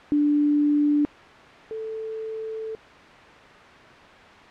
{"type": "tone pair in turn", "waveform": "sine", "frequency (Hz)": [293.7, 441.3], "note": ["D4", "A4"], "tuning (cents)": [0, 5], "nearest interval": "perfect fifth", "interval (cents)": 705, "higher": "second", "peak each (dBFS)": [-17, -29], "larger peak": "first", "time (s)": [[0.12, 1.05], [1.71, 2.75]], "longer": "second", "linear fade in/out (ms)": 0, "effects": ["white hiss -45 dBFS RMS until 4.5 s", "low-pass 2000 Hz 12 dB/octave"]}